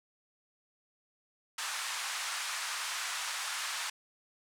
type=band-pass noise; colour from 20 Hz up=pink; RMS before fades=-37 dBFS; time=1.58-3.9 s; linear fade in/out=5 ms; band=990 to 9800 Hz; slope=24 dB/octave; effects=none